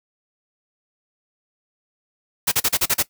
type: noise bursts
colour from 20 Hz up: white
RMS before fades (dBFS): -18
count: 7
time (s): 2.47-3.028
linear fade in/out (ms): 10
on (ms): 48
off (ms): 37
effects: noise-tail reverb RT60 0.1 s tail -18 dB re dry